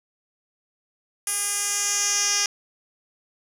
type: tone with band-pass filter sweep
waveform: 10% pulse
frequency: 406.7 Hz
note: G#4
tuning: 36 cents flat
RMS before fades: -24 dBFS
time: 1.27-2.46 s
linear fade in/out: 2 ms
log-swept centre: 9900 to 5300 Hz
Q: 2.6
effects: none